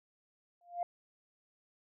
sine tone with exponential growth, 698.5 Hz, F5, in tune, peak -28 dBFS, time 0.61-0.83 s, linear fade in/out 2 ms, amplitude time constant 46 ms, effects tanh soft clip ceiling -25 dBFS

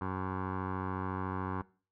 15% pulse tone with low-pass filter, 93.9 Hz, F#2, 26 cents sharp, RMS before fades -36 dBFS, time 0.01-1.62 s, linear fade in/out 5 ms, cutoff 1200 Hz, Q 5.8, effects noise-tail reverb RT60 0.4 s tail -21 dB re dry

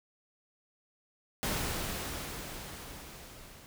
pink noise with level ramp, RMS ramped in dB -32 to -53 dBFS, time 1.43-3.66 s, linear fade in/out 0 ms, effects none

